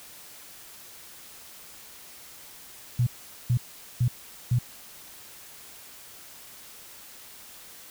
sine tone bursts, 121.8 Hz, B2, 24 cents flat, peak -19 dBFS, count 4, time 2.99-4.588 s, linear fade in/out 5 ms, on 77 ms, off 430 ms, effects white hiss -47 dBFS RMS until 7.9 s

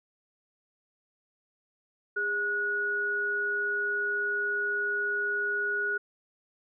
sine tone pair together, 409.2 / 1458.2 Hz, G#4 / F#6, -26 / -26 cents, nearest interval octave + minor seventh, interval 2200 cents, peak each -35 / -27 dBFS, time 2.16-5.98 s, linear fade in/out 10 ms, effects none

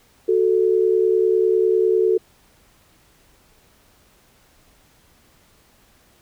sine tone pair together, 370 / 440 Hz, F#4 / A4, 0 / 0 cents, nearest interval minor third, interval 300 cents, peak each -17 dBFS, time 0.28-2.18 s, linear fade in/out 10 ms, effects pink hiss -56 dBFS RMS until 6.21 s

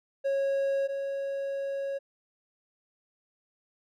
triangle tone pair in turn, 549 / 551.4 Hz, C#5 / C#5, -17 / -9 cents, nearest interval unison, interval 8 cents, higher second, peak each -23 / -28 dBFS, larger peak first, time 0.24-0.88 / 0.88-1.99 s, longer second, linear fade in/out 20 ms, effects none

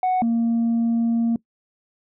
sine tone pair in turn, 740 / 231.5 Hz, F#5 / A#3, 0 / -12 cents, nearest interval octave + minor sixth, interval 2012 cents, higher first, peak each -15 dBFS, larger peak neither, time 0.03-0.22 / 0.22-1.36 s, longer second, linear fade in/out 2 ms, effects noise-tail reverb RT60 0.1 s tail -22 dB re dry + tanh soft clip ceiling -16 dBFS

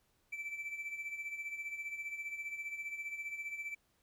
triangle tone with tremolo, 2325 Hz, D7, 18 cents flat, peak -35 dBFS, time 0.32-3.75 s, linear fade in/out 10 ms, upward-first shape sine, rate 15 Hz, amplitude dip 65%, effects tanh soft clip ceiling -31 dBFS + pink hiss -75 dBFS RMS until 4.02 s

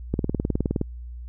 click train, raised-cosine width 3 ms, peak -10 dBFS, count 14, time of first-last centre 0.14-0.814 s, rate 19.3 Hz, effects added 60 Hz sine -34 dBFS peak until 1.28 s

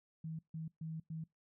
sine tone bursts at uneven times, 160.3 Hz, E3, 48 cents flat, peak -40 dBFS, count 4, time 0.24-0.39 / 0.54-0.68 / 0.81-1 / 1.1-1.24 s, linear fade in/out 5 ms, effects noise-tail reverb RT60 0.2 s tail -24 dB re dry

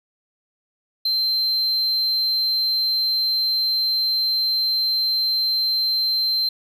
triangle tone, 4120 Hz, C8, 28 cents flat, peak -17 dBFS, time 1.05-6.49 s, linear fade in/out 5 ms, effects none

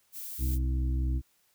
violet noise, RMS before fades -40 dBFS, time 0.12-0.59 s, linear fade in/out 50 ms
harmonic tone, 64 Hz, C2, 38 cents flat, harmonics 1 / 2 / 4 / 5, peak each -26 / -36 / -42 / -42 dBFS, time 0.38-1.22 s, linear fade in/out 50 ms
effects white hiss -69 dBFS RMS until 1.54 s

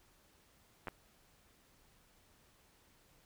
clicks, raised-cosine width 0.5 ms, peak -26 dBFS, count 2, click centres 0.872 / 0.883 s, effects pink hiss -68 dBFS RMS until 3.25 s

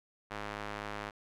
square tone with band-pass filter, 52 Hz, G#1, 3 cents sharp, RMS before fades -41 dBFS, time 0.3-1.11 s, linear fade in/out 20 ms, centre 1400 Hz, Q 0.77, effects none

